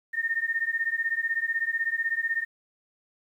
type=beating tone pair; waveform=sine; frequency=1820 / 1836 Hz; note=A#6 / A#6; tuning=-42 / -27 cents; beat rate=16 Hz; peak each=-28 dBFS; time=0.13-2.45 s; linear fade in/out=20 ms; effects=10-bit